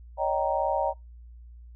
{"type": "chord", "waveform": "sine", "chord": "Eb dominant seventh", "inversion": "third", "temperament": "just", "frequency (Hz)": [560, 622.3, 777.8, 933.4], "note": ["Db5", "Eb5", "G5", "Bb5"], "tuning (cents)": [18, 0, -14, 2], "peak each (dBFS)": -29, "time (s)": [0.17, 0.94], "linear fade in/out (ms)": 50, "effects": ["noise-tail reverb RT60 0.2 s tail -23 dB re dry", "added 59 Hz sine -44 dBFS peak until 1.75 s"]}